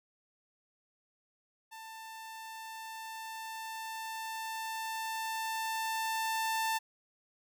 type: tone with level ramp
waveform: sawtooth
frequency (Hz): 890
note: A5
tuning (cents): +20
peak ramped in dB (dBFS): -42 to -26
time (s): 1.71-6.79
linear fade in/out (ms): 20
effects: none